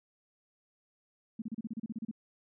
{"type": "tone bursts", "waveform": "sine", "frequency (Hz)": 222.8, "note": "A3", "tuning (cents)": 22, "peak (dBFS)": -34, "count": 12, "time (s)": [1.39, 2.113], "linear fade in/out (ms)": 5, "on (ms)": 30, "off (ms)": 33, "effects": []}